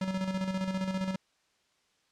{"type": "tone with tremolo", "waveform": "square", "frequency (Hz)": 189, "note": "F#3", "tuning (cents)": 37, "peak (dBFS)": -29, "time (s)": [0.01, 1.16], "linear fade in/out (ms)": 5, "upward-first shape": "square", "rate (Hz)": 15, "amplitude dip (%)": 50, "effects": ["white hiss -71 dBFS RMS until 2.11 s", "low-pass 6000 Hz 12 dB/octave"]}